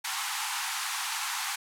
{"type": "high-pass noise", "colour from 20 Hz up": "pink", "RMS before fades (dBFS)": -32, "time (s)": [0.04, 1.56], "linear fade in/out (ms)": 10, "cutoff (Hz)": 790, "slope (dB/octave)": 96, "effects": ["low-pass 12000 Hz 12 dB/octave"]}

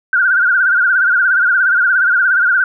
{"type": "tone with vibrato", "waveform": "sine", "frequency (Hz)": 1480, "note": "F#6", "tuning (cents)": 0, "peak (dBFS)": -9, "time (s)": [0.13, 2.64], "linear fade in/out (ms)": 2, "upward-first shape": "sine", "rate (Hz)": 17, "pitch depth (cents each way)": 99, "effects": []}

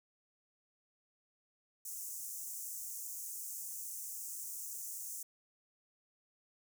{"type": "high-pass noise", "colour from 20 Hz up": "pink", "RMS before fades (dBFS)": -44, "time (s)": [1.85, 5.23], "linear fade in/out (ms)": 5, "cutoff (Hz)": 6300, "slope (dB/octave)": 48, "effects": []}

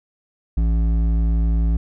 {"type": "tone with hard clipping", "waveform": "sine", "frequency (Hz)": 55.8, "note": "A1", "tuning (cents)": 25, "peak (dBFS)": -17, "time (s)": [0.57, 1.77], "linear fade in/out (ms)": 5, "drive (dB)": 9, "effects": []}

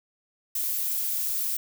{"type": "noise", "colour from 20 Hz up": "violet", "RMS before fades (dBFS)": -28, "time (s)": [0.55, 1.57], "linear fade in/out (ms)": 5, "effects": []}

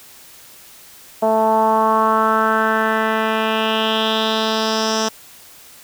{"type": "tone with low-pass filter sweep", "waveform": "10% pulse", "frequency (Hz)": 220.2, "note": "A3", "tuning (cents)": 2, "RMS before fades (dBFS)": -17, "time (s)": [1.22, 5.09], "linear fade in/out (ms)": 10, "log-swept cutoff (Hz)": [730, 6000], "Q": 3.6, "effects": ["white hiss -43 dBFS RMS until 5.83 s"]}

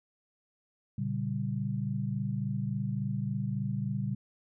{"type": "chord", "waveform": "sine", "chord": "G diminished", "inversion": "first", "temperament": "just", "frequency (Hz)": [117.6, 141.12, 196], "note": ["Bb2", "Db3", "G3"], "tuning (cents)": [16, 31, 0], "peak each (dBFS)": -34, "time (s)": [0.98, 4.15], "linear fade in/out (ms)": 5, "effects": []}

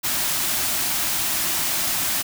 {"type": "band-stop noise", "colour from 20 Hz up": "white", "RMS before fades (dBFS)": -23, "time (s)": [0.03, 2.23], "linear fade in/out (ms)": 20, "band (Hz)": [390, 570], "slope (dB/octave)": 96, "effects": []}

